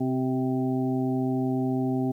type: harmonic tone with a mistuned harmonic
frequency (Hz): 130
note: C3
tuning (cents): -11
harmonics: 1 / 2 / 3 / 5 / 6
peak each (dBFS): -30 / -25 / -32 / -38 / -37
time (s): 0-2.12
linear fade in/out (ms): 10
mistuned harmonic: 3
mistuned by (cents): -18
effects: 10-bit